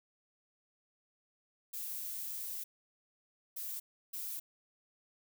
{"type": "noise bursts at uneven times", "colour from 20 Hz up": "violet", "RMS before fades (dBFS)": -41, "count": 3, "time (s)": [[1.73, 2.64], [3.56, 3.8], [4.13, 4.4]], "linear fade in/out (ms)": 10, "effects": []}